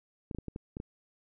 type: clicks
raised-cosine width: 3 ms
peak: -25 dBFS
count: 7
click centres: 0.312 / 0.348 / 0.386 / 0.483 / 0.561 / 0.769 / 0.801 s
effects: none